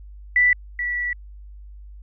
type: tone pair in turn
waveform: sine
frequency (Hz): 1975.5 / 1951.7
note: B6 / B6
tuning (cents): 0 / -21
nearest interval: unison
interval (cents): 21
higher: first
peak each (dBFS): -13 / -22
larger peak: first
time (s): 0.36-0.53 / 0.79-1.13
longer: second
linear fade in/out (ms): 2
effects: added 50 Hz sine -38 dBFS peak until 2.02 s